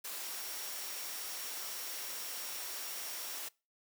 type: tone in noise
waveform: sine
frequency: 5588 Hz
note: F8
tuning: in tune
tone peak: -49 dBFS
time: 0.23-3.39 s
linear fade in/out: 10 ms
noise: white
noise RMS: -42 dBFS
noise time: 0.04-3.49 s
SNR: -10 dB
effects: noise-tail reverb RT60 0.3 s tail -24 dB re dry + high-pass 400 Hz 12 dB/octave